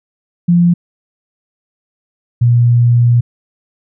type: tone pair in turn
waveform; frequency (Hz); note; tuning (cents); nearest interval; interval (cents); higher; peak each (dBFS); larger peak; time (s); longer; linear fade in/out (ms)
sine; 173.5 / 119.86; F3 / A#2; -11 / +49; tritone; 640; first; -6; neither; 0.48-0.74 / 2.41-3.21; second; 10
effects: none